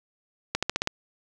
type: accelerating click train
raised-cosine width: 0.2 ms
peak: -7 dBFS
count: 6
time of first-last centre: 0.55-0.874 s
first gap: 76 ms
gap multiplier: 0.92
effects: none